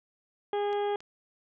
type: harmonic tone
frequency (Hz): 409.4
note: G#4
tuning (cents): -25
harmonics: 1 / 2 / 3 / 4 / 5 / 6 / 7 / 8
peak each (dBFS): -28 / -32 / -45 / -46 / -49 / -54 / -55 / -47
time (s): 0.53-0.96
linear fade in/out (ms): 2
type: clicks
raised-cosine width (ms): 0.2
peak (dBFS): -31 / -32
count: 2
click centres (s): 0.729 / 1.005
effects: none